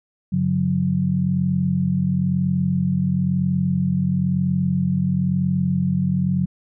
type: tone cluster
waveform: sine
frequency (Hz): 95 / 142.4 / 183.4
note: F#2 / C#3 / F#3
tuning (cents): +46 / +47 / -15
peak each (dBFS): -28 / -22 / -19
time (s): 0.32-6.46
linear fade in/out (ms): 10
effects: none